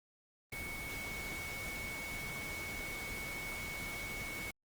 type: tone in noise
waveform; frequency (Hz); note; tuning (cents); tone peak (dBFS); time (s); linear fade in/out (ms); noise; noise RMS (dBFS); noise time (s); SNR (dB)
sine; 2217; C#7; 0; -42; 0.52-4.51; 5; pink; -45; 0.52-4.51; 0
effects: Opus 24 kbps